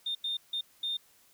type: tone bursts at uneven times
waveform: sine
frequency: 3634 Hz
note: A#7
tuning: 45 cents flat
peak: -29 dBFS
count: 4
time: 0.06-0.15 / 0.24-0.37 / 0.53-0.61 / 0.83-0.97 s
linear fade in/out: 5 ms
effects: tanh soft clip ceiling -26 dBFS + white hiss -63 dBFS RMS until 1.33 s